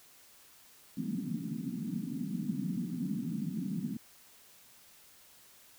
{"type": "band-pass noise", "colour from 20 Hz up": "pink", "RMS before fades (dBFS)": -36, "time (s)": [0.97, 3.97], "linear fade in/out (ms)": 5, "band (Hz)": [160, 270], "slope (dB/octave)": 48, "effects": ["white hiss -59 dBFS RMS until 5.78 s"]}